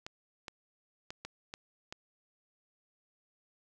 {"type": "clicks", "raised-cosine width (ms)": 0.2, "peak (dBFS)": -24, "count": 6, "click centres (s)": [0.065, 0.482, 1.105, 1.25, 1.539, 1.925], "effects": []}